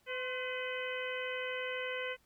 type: harmonic tone with a mistuned harmonic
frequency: 507 Hz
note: B4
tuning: 45 cents sharp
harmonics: 1 / 2 / 3 / 4 / 5 / 6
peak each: -39 / -47 / -43 / -42 / -44 / -46 dBFS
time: 0.06-2.17 s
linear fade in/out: 50 ms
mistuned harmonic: 2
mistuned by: +61 cents
effects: pink hiss -71 dBFS RMS until 2.25 s